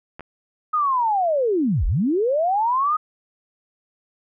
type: clicks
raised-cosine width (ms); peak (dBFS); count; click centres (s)
0.5; -21; 2; 0.195 / 0.207
type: linear two-way sweep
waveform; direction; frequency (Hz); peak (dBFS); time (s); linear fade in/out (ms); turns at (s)
sine; down then up; 1267 to 30.87 to 1267; -17; 0.73-2.97; 10; 1.86
effects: none